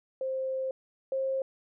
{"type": "tone pair in turn", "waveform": "sine", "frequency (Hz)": [526, 533], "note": ["C5", "C5"], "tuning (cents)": [9, 32], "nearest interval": "unison", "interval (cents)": 23, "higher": "second", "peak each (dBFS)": [-29, -27], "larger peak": "second", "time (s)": [[0.21, 0.71], [1.12, 1.42]], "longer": "first", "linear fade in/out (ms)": 2, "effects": []}